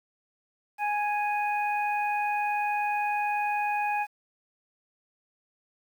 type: harmonic tone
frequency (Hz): 830.6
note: G#5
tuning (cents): 0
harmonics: 1 / 2 / 3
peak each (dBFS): -26 / -36 / -33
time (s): 0.78-4.07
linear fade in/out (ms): 50
effects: 9-bit